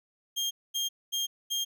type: tone bursts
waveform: 30% pulse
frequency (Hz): 3214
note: G7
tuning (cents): +43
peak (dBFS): -25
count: 4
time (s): 0.36-1.65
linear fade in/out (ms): 20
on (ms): 150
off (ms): 230
effects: none